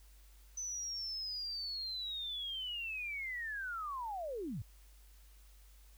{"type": "linear sweep", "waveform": "sine", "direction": "down", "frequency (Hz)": [6090, 82.41], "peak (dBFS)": -38, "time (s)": [0.57, 4.62], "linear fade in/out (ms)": 5, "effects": ["added 50 Hz sine -57 dBFS peak until 5.97 s", "white hiss -67 dBFS RMS until 5.97 s"]}